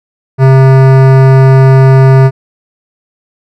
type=tone with hard clipping; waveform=sine; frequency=133 Hz; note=C3; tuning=29 cents sharp; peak=-3 dBFS; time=0.38-2.31 s; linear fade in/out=50 ms; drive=18 dB; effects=none